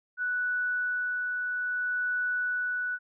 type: tone with tremolo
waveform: sine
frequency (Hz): 1480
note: F#6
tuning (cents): 0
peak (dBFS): -26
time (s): 0.17-2.99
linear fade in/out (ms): 50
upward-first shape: sine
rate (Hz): 0.61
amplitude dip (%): 25
effects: none